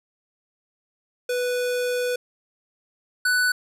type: tone pair in turn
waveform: square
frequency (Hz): 493.9 / 1489.9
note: B4 / F#6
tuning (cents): 0 / +12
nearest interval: octave + perfect fifth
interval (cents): 1912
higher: second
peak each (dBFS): -23 / -19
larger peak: second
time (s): 1.29-2.16 / 3.25-3.52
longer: first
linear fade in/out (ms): 5
effects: resampled to 32000 Hz + 9-bit